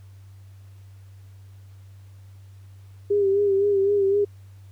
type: tone with vibrato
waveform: sine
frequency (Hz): 399.1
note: G4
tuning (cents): +31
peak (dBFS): -17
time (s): 3.1-4.25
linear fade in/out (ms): 10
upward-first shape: sine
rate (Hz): 3.9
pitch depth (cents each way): 50
effects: added 97 Hz sine -43 dBFS peak until 4.71 s + pink hiss -62 dBFS RMS until 4.71 s